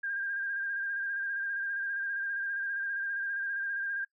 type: tone with vibrato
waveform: sine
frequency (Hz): 1602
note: G6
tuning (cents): +37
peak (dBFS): -31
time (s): 0.03-4.05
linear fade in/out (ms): 10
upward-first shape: square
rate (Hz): 15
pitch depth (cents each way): 25
effects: noise-tail reverb RT60 0.1 s tail -22 dB re dry